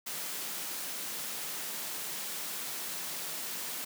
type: high-pass noise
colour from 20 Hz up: white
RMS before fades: -38 dBFS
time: 0.06-3.85 s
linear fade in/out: 10 ms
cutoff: 140 Hz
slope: 96 dB/octave
effects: none